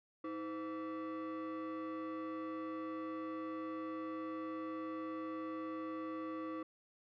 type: tone with frequency modulation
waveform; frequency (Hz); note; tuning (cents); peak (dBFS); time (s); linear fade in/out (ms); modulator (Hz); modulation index
sine; 318.2; D#4; +39; -37; 0.24-6.63; 5; 831; 0.95
effects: tanh soft clip ceiling -39 dBFS